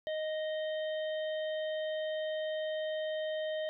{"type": "harmonic tone with a mistuned harmonic", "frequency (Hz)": 622.3, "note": "D#5", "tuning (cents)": 0, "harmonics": [1, 3, 5, 6], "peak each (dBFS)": [-33, -45, -46, -52], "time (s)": [0.07, 3.69], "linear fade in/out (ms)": 0, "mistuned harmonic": 6, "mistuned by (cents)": -22, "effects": []}